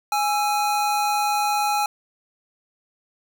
square tone pair together, 830.6 / 1331.9 Hz, G#5 / E6, 0 / +17 cents, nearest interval minor sixth, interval 817 cents, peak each -21 / -28 dBFS, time 0.12-1.86 s, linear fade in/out 2 ms, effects none

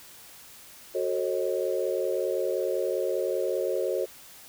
sine chord, F# diminished seventh, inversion none, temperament equal with one note detuned, 370 / 440 / 537 / 622.3 Hz, F#4 / A4 / C5 / Eb5, 0 / 0 / +45 / 0 cents, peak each -30 / -31 / -29 / -34 dBFS, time 0.94-4.06 s, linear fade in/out 20 ms, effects white hiss -49 dBFS RMS until 4.48 s

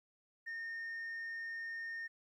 sine tone, 1830 Hz, A#6, 32 cents flat, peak -38 dBFS, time 0.46-2.08 s, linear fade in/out 20 ms, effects tanh soft clip ceiling -39 dBFS + 13-bit

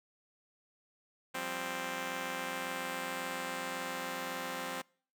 5% pulse chord, F suspended second, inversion none, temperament just, 174.61 / 196.44 / 261.9 Hz, F3 / G3 / C4, 0 / +4 / +2 cents, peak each -32 / -34 / -28 dBFS, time 1.34-4.82 s, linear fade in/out 10 ms, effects noise-tail reverb RT60 0.5 s tail -26 dB re dry

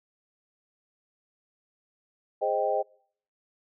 sine chord, Ab major seventh, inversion none, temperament equal, 415.3 / 523.3 / 622.3 / 784 Hz, Ab4 / C5 / Eb5 / G5, 0 / 0 / 0 / 0 cents, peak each -32 / -29 / -28 / -29 dBFS, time 2.41-2.83 s, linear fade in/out 20 ms, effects noise-tail reverb RT60 0.6 s tail -26 dB re dry

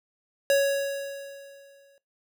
square tone with exponential decay, 556 Hz, C#5, 5 cents sharp, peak -18 dBFS, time 0.5-1.98 s, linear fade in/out 1 ms, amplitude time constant 320 ms, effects noise-tail reverb RT60 0.2 s tail -20 dB re dry

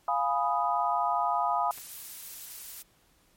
sine chord, F half-diminished seventh, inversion none, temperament equal, 698.5 / 830.6 / 987.8 / 1244.5 Hz, F5 / Ab5 / Cb6 / Eb6, 0 / 0 / 0 / 0 cents, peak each -30 dBFS, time 0.08-1.71 s, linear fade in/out 2 ms
blue noise, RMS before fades -42 dBFS, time 1.71-2.82 s, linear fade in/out 0 ms
clicks, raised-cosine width 0.3 ms, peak -33 dBFS, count 2, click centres 1.777 / 1.784 s
effects pink hiss -65 dBFS RMS until 3.36 s + MP3 64 kbps

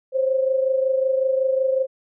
sine tone pair together, 523.6 / 549 Hz, C5 / C#5, +1 / -17 cents, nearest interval minor second, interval 82 cents, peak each -18 / -25 dBFS, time 0.12-1.87 s, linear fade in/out 50 ms, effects none

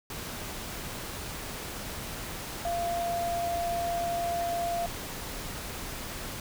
sine tone in noise, 689 Hz, F5, 24 cents flat, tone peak -28 dBFS, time 2.65-4.86 s, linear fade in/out 2 ms, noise pink, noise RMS -38 dBFS, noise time 0.1-6.4 s, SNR +7 dB, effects none

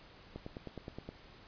click train, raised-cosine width 2 ms, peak -29 dBFS, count 8, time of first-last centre 0.36-1.09 s, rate 9.59 Hz, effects pink hiss -57 dBFS RMS until 1.47 s + resampled to 11025 Hz

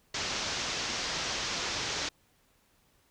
white low-pass noise, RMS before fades -34 dBFS, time 0.14-2.09 s, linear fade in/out 5 ms, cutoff 6400 Hz, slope 48 dB/octave, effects pink hiss -68 dBFS RMS until 3.1 s

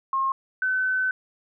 sine tone pair in turn, 1073 / 1517.5 Hz, C6 / F#6, +43 / +43 cents, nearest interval tritone, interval 600 cents, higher second, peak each -21 dBFS, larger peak neither, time 0.13-0.32 / 0.62-1.11 s, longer second, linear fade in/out 2 ms, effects none

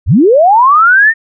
sine linear sweep, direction up, 51.7 to 1854 Hz, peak -3 dBFS, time 0.06-1.14 s, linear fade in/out 50 ms, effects none

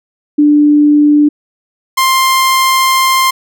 sine / sawtooth tone pair in turn, 295.3 / 1052.3 Hz, D4 / C6, +10 / +10 cents, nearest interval octave + minor seventh, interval 2200 cents, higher second, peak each -4 dBFS, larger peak neither, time 0.38-1.29 / 1.97-3.31 s, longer second, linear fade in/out 10 ms, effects none

